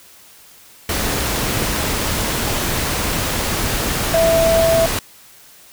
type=tone in noise; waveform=sine; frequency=659.3 Hz; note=E5; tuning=in tune; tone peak=-12 dBFS; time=4.14-4.86 s; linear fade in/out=2 ms; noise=pink; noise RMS=-20 dBFS; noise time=0.89-4.99 s; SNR=+5 dB; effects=white hiss -45 dBFS RMS until 5.72 s